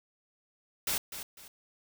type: noise with echo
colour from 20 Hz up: white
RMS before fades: -31 dBFS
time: 0.87-0.98 s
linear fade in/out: 2 ms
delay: 250 ms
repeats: 2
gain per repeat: -10 dB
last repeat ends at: 1.48 s
effects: none